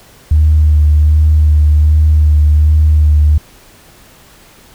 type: tone with vibrato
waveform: sine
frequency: 76 Hz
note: D#2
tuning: 40 cents flat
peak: -4 dBFS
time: 0.31-3.38 s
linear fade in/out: 5 ms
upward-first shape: sine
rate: 1.3 Hz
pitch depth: 23 cents each way
effects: tanh soft clip ceiling 0 dBFS + pink hiss -42 dBFS RMS until 4.74 s